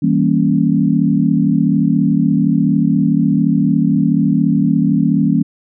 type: chord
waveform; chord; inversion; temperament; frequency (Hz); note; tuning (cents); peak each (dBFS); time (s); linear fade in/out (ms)
sine; E diminished seventh; none; equal with one note detuned; 162.08 / 196 / 233.1 / 277.2; E3 / G3 / Bb3 / Db4; -29 / 0 / 0 / 0; -16; 0.02-5.43; 10
effects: none